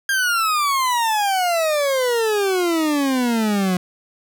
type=exponential sweep; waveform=40% pulse; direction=down; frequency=1617 to 178.7 Hz; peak=-16 dBFS; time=0.09-3.77 s; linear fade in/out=2 ms; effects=none